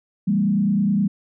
sine tone with frequency modulation, 200.3 Hz, G3, 38 cents sharp, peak -16 dBFS, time 0.27-1.08 s, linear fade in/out 10 ms, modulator 29.7 Hz, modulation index 0.94, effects none

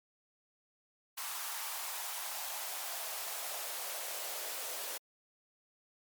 white noise with high-pass filter sweep, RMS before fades -40 dBFS, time 1.17-4.98 s, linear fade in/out 10 ms, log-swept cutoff 960 to 510 Hz, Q 2.6, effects MP3 96 kbps

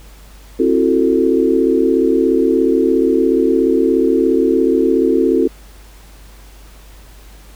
sine chord, F# half-diminished seventh, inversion second, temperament just, 266.4 / 333 / 370 / 444 Hz, C4 / E4 / F#4 / A4, +31 / +18 / 0 / +16 cents, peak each -16 dBFS, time 0.59-5.48 s, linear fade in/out 10 ms, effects added 50 Hz sine -38 dBFS peak until 7.55 s + pink hiss -45 dBFS RMS until 7.55 s

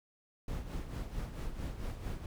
brown noise with tremolo, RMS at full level -37 dBFS, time 0.48-2.26 s, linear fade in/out 2 ms, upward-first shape sine, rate 4.5 Hz, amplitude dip 60%, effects none

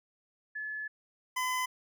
sine / 25% pulse tone pair in turn, 1719 / 1014.2 Hz, A6 / B5, -41 / +46 cents, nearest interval major sixth, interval 913 cents, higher first, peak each -35 / -26 dBFS, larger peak second, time 0.55-0.88 / 1.36-1.66 s, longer first, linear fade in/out 10 ms, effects none

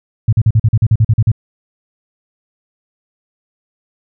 sine tone bursts, 110 Hz, A2, in tune, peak -6 dBFS, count 12, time 0.28-1.317 s, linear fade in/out 5 ms, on 47 ms, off 43 ms, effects none

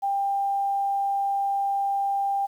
sine tone, 794 Hz, G5, 22 cents sharp, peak -22 dBFS, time 0.02-2.47 s, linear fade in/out 20 ms, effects 9-bit

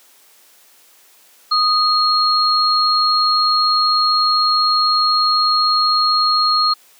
sine tone pair together, 1244.5 / 4271 Hz, D#6 / C8, 0 / +35 cents, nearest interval octave + major sixth, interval 2135 cents, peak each -15 dBFS, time 1.51-6.74 s, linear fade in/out 10 ms, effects white hiss -50 dBFS RMS until 6.99 s + high-pass 300 Hz 12 dB/octave

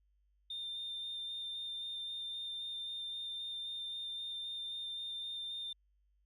sine tone with vibrato, 3610 Hz, A7, 44 cents sharp, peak -38 dBFS, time 0.5-5.73 s, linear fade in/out 5 ms, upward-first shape square, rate 3.8 Hz, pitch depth 9 cents each way, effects tanh soft clip ceiling -36 dBFS + added 50 Hz sine -70 dBFS peak until 6.25 s

